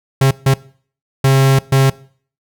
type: tone bursts at uneven times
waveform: 45% pulse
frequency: 134.8 Hz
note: C#3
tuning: 48 cents flat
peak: -8 dBFS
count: 4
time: 0.21-0.31 / 0.46-0.54 / 1.24-1.59 / 1.72-1.9 s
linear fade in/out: 5 ms
effects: noise-tail reverb RT60 0.5 s tail -21 dB re dry